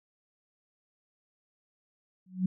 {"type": "tone with exponential growth", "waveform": "sine", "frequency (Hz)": 185, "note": "F#3", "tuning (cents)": 0, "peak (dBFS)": -21, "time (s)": [2.26, 2.46], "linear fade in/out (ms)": 5, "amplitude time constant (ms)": 43, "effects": []}